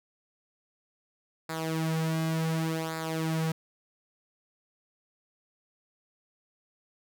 sawtooth tone with flanger, 161.1 Hz, E3, 39 cents flat, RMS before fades -30 dBFS, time 1.49-3.52 s, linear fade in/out 5 ms, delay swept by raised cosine 0.33 to 4.03 ms, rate 0.68 Hz, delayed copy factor -0.7, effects none

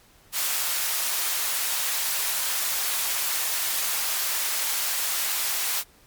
white high-pass noise, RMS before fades -26 dBFS, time 0.32-5.84 s, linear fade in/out 50 ms, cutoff 730 Hz, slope 12 dB/octave, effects pink hiss -56 dBFS RMS until 6.06 s + MP3 96 kbps

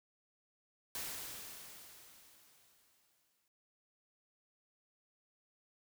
white noise with exponential decay, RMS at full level -41 dBFS, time 0.95-3.48 s, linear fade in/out 1 ms, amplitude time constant 550 ms, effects none

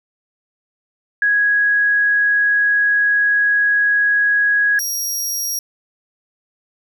sine / 25% pulse tone pair in turn, 1661.2 / 5648 Hz, G#6 / F8, 0 / +19 cents, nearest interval octave + major sixth, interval 2119 cents, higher second, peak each -12 / -15 dBFS, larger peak first, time 1.22-4.79 / 4.79-5.59 s, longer first, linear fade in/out 2 ms, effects none

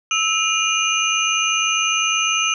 sine tone cluster, 1303 / 2438 / 2792 / 2892 / 6160 Hz, E6 / D#7 / F7 / F#7 / G8, -20 / -36 / -1 / -40 / -31 cents, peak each -23 dBFS, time 0.11-2.54 s, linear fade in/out 2 ms, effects none

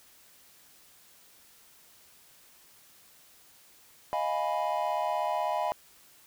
triangle chord, F half-diminished seventh, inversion third, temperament equal, 622.3 / 698.5 / 830.6 / 987.8 Hz, Eb5 / F5 / Ab5 / Cb6, 0 / 0 / 0 / 0 cents, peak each -31 dBFS, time 4.13-5.72 s, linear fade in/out 0 ms, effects white hiss -58 dBFS RMS until 6.26 s

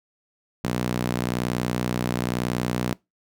sawtooth tone with high-pass filter, 61 Hz, B1, 21 cents flat, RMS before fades -26 dBFS, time 0.64-2.93 s, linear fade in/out 0 ms, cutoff 170 Hz, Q 1.4, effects noise-tail reverb RT60 0.2 s tail -23 dB re dry

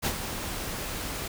pink noise with ADSR envelope, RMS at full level -26 dBFS, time 0.02-1.28 s, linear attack 36 ms, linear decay 67 ms, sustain -8 dB, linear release 6 ms, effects none

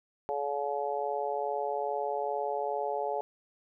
harmonic tone, 142.4 Hz, C#3, 47 cents sharp, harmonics 3 / 4 / 5 / 6, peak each -35 / -35 / -35 / -35 dBFS, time 0.29-3.21 s, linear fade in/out 0 ms, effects none

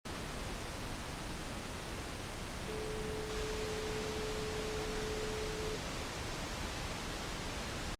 sine tone in noise, 431.6 Hz, A4, 33 cents flat, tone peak -40 dBFS, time 2.68-5.76 s, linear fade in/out 5 ms, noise pink, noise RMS -40 dBFS, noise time 0.05-7.95 s, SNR -3 dB, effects low-pass 7000 Hz 12 dB/octave + Opus 32 kbps

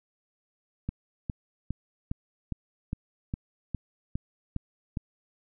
click train, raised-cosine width 5 ms, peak -18 dBFS, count 11, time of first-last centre 0.89-4.972 s, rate 2.45 Hz, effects none

